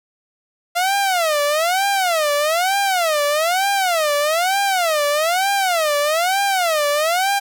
sawtooth tone with vibrato, 681 Hz, F5, 44 cents flat, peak -12 dBFS, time 0.75-7.4 s, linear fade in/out 20 ms, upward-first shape sine, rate 1.1 Hz, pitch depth 280 cents each way, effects none

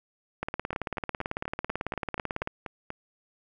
two click trains, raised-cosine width 0.5 ms, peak -15 / -20 dBFS, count 38 / 10, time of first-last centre 0.43-2.474 / 0.73-2.904 s, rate 18.1 / 4.14 Hz, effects none

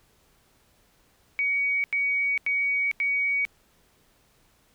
sine tone bursts, 2252 Hz, C#7, 27 cents sharp, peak -22 dBFS, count 4, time 1.39-3.451 s, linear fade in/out 0 ms, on 450 ms, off 87 ms, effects pink hiss -63 dBFS RMS until 4.74 s

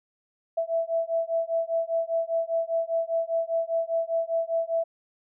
sine beating tone pair, 659.3 / 664.3 Hz, E5 / E5, 0 / +13 cents, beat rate 5 Hz, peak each -27 dBFS, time 0.57-4.84 s, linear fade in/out 10 ms, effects none

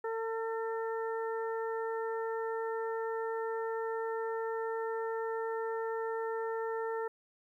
harmonic tone, 450.7 Hz, A4, 42 cents sharp, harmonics 1 / 2 / 3 / 4, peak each -34 / -40 / -44 / -46 dBFS, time 0.04-7.08 s, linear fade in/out 5 ms, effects 12-bit

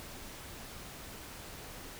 silence, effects pink hiss -47 dBFS RMS until 1.99 s

